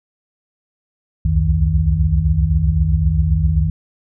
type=tone cluster; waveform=sine; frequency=64.1 / 71.8 / 87.7 / 157.2 Hz; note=C2 / D2 / F2 / D#3; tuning=-35 / -39 / +8 / +18 cents; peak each=-18 dBFS; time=1.25-3.7 s; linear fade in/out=5 ms; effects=none